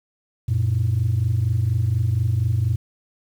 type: tone pair together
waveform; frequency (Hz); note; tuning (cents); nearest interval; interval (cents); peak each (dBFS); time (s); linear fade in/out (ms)
sine; 92.7 / 116.9; F#2 / A#2; +4 / +5; major third; 401; -20 / -18; 0.48-2.76; 10
effects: tanh soft clip ceiling -13 dBFS + 8-bit